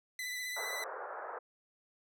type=tone with vibrato; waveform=sawtooth; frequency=1997 Hz; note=B6; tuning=19 cents sharp; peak=-34 dBFS; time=0.19-0.84 s; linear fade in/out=2 ms; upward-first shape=triangle; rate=15 Hz; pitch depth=32 cents each way
type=band-pass noise; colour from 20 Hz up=pink; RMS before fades=-43 dBFS; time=0.56-1.39 s; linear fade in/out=10 ms; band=440 to 1600 Hz; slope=48 dB/octave
effects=none

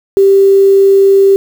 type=tone with quantisation; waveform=sine; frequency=392 Hz; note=G4; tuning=in tune; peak=-3 dBFS; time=0.17-1.36 s; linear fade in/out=0 ms; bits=5; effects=none

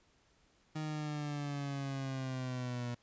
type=linear sweep; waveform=30% pulse; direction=down; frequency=155.56 to 120 Hz; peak=-34 dBFS; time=0.75-2.95 s; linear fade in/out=10 ms; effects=pink hiss -70 dBFS RMS until 3.02 s + resampled to 16000 Hz

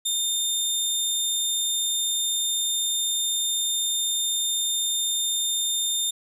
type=tone; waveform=20% pulse; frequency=3624 Hz; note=A#7; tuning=50 cents flat; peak=-17 dBFS; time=0.05-6.11 s; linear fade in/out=10 ms; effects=none

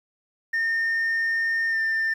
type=tone with pitch glide; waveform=sine; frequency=1822 to 1793.8 Hz; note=A#6 to A6; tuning=-40 to +33 cents; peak=-19 dBFS; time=0.53-2.14 s; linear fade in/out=10 ms; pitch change=-27 cents; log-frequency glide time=1.7-1.77 s; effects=tanh soft clip ceiling -20 dBFS + 9-bit

